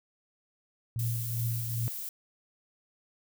sine tone with tremolo, 116.54 Hz, A#2, in tune, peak -27 dBFS, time 0.96-1.88 s, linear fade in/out 0 ms, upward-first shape triangle, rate 2.5 Hz, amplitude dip 60%
violet noise, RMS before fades -38 dBFS, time 0.99-2.09 s, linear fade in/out 2 ms
effects none

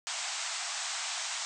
white band-pass noise, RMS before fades -36 dBFS, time 0.07-1.45 s, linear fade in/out 0 ms, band 640 to 8300 Hz, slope 96 dB/octave, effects none

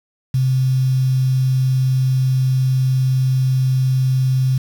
sine tone with quantisation, 130.4 Hz, C3, 5 cents flat, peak -13 dBFS, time 0.34-4.58 s, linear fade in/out 5 ms, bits 6, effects none

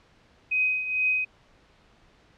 sine tone with tremolo, 2515 Hz, D#7, 18 cents sharp, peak -19 dBFS, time 0.51-1.25 s, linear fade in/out 10 ms, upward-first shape triangle, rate 2.2 Hz, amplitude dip 70%, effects pink hiss -59 dBFS RMS until 2.37 s + low-pass 4000 Hz 12 dB/octave

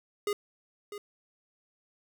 square tone with echo, 411.4 Hz, G#4, 16 cents flat, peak -28 dBFS, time 0.27-0.33 s, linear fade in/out 2 ms, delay 650 ms, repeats 1, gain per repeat -11 dB, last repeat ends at 0.98 s, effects none

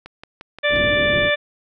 click train, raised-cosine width 0.3 ms, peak -20 dBFS, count 5, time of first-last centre 0.06-0.762 s, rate 5.7 Hz
harmonic tone, 587.3 Hz, D5, in tune, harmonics 1 / 2 / 3 / 4 / 5 / 6, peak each -19 / -30 / -20 / -23 / -32 / -25 dBFS, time 0.63-1.36 s, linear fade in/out 20 ms
white low-pass noise, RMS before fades -27 dBFS, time 0.69-1.31 s, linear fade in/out 50 ms, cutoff 380 Hz, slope 24 dB/octave
effects none

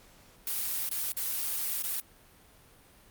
blue noise with dropouts, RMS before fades -32 dBFS, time 0.47-2 s, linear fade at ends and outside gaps 1 ms, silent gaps 0.89-0.912 / 1.12-1.169 / 1.824-1.838 s, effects pink hiss -58 dBFS RMS until 3.1 s + Opus 48 kbps

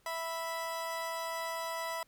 30% pulse tone pair together, 659.3 / 987.8 Hz, E5 / B5, 0 / 0 cents, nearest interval perfect fifth, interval 700 cents, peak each -36 / -35 dBFS, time 0.06-2.03 s, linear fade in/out 2 ms, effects pink hiss -69 dBFS RMS until 2.07 s

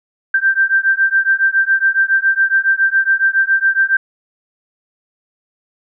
sine beating tone pair, 1567 / 1574.2 Hz, G6 / G6, -1 / +7 cents, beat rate 7.2 Hz, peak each -14 dBFS, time 0.34-3.97 s, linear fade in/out 5 ms, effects none

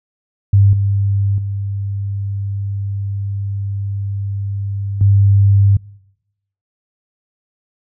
sine tone with level steps, 99.6 Hz, G2, 28 cents sharp, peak -6 / -12 / -18 / -7 dBFS, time 0.53-5.77 s, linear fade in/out 5 ms, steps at 0.73 / 1.38 / 5.01 s, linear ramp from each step 2 ms, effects noise-tail reverb RT60 0.9 s tail -26 dB re dry

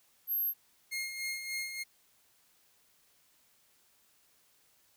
sine tone, 12544 Hz, G9, in tune, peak -29 dBFS, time 0.27-0.54 s, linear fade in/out 50 ms
sawtooth tone with tremolo, 2139 Hz, C7, 38 cents sharp, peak -30 dBFS, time 0.91-1.84 s, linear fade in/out 20 ms, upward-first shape sine, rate 3.4 Hz, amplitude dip 55%
effects white hiss -68 dBFS RMS until 4.96 s

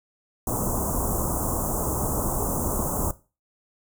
pink band-stop noise, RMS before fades -26 dBFS, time 0.47-3.11 s, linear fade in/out 2 ms, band 1200 to 6800 Hz, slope 48 dB/octave, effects noise-tail reverb RT60 0.3 s tail -17 dB re dry

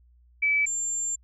sine tone pair in turn, 2301 / 7320 Hz, D7 / A#8, -36 / -32 cents, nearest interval octave + minor sixth, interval 2004 cents, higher second, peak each -20 / -26 dBFS, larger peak first, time 0.42-0.66 / 0.66-1.16 s, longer second, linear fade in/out 10 ms, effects added 60 Hz sine -55 dBFS peak until 1.23 s

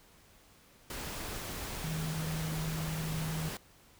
sine tone in noise, 158.6 Hz, D#3, 33 cents sharp, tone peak -34 dBFS, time 1.84-3.49 s, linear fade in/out 2 ms, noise pink, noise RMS -40 dBFS, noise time 0.9-3.57 s, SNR +3 dB, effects pink hiss -61 dBFS RMS until 3.99 s

